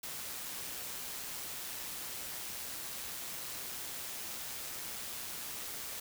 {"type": "noise with amplitude modulation", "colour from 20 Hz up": "white", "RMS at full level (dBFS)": -41, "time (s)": [0.03, 6], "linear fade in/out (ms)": 5, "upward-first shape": "sine", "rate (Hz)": 126, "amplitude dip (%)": 25, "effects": []}